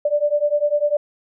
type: beating tone pair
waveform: sine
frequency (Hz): 584 / 594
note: D5 / D5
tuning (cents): -10 / +20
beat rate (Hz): 10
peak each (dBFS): -19 / -19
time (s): 0.05-0.97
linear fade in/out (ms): 5
effects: none